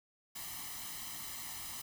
white noise with comb filter, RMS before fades -44 dBFS, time 0.35-1.82 s, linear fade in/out 10 ms, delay 0.99 ms, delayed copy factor +0.75, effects none

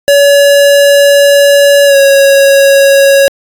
square tone with pitch glide, 567 to 552.8 Hz, C#5 to C#5, +39 to -5 cents, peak -3 dBFS, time 0.08-3.28 s, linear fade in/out 0 ms, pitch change -44 cents, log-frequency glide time 1.86-1.96 s, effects AAC 64 kbps

